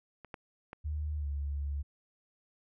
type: clicks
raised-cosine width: 0.5 ms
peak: -33 / -26 / -28 dBFS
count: 3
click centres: 0.247 / 0.342 / 0.731 s
type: tone with pitch glide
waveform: sine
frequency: 75.5 to 71.26 Hz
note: D2 to C#2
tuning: +48 to +48 cents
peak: -32 dBFS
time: 0.84-1.83 s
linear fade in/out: 20 ms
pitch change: -100 cents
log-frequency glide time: 1.17-1.27 s
effects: none